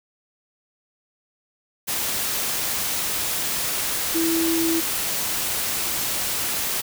sine tone in noise, 329.6 Hz, E4, in tune, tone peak -20 dBFS, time 4.14-4.81 s, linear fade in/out 20 ms, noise white, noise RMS -25 dBFS, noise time 1.87-6.82 s, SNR +2 dB, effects none

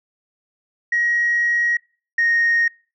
sine tone pair in turn, 1895 / 1860.3 Hz, A#6 / A#6, +28 / -4 cents, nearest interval unison, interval 32 cents, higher first, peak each -15 / -13 dBFS, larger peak second, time 0.92-1.77 / 2.18-2.68 s, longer first, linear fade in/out 5 ms, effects noise-tail reverb RT60 0.4 s tail -26 dB re dry + tanh soft clip ceiling -11 dBFS

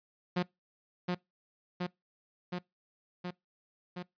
sawtooth tone with echo, 178.8 Hz, F3, 41 cents sharp, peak -24 dBFS, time 0.36-0.43 s, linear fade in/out 10 ms, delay 720 ms, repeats 5, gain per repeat -2 dB, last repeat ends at 4.03 s, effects noise-tail reverb RT60 0.2 s tail -24 dB re dry + resampled to 11025 Hz

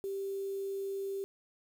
sine tone with quantisation, 392 Hz, G4, in tune, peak -34 dBFS, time 0.04-1.24 s, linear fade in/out 0 ms, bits 9, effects none

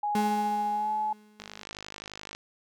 sine tone with pitch glide, 830.6 to 855.4 Hz, G#5 to A5, 0 to -49 cents, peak -26 dBFS, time 0.03-1.13 s, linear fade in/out 5 ms, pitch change +51 cents, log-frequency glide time 0.73-0.9 s
35% pulse tone with exponential decay, 211.3 Hz, G#3, 30 cents sharp, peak -23 dBFS, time 0.15-1.63 s, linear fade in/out 2 ms, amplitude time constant 320 ms
click train, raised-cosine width 0.2 ms, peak -22 dBFS, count 50, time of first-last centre 1.4-2.35 s, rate 51.6 Hz
effects none

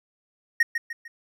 triangle tone with echo, 1864.7 Hz, A#6, in tune, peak -13 dBFS, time 0.6-0.63 s, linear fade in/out 5 ms, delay 150 ms, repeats 3, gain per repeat -8 dB, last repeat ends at 1.08 s, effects none

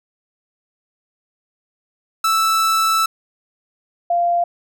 45% pulse / sine tone pair in turn, 1318.5 / 693.6 Hz, E6 / F5, 0 / -12 cents, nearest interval major seventh, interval 1112 cents, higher first, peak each -14 dBFS, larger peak neither, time 2.24-3.06 / 4.1-4.44 s, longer first, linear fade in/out 5 ms, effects none

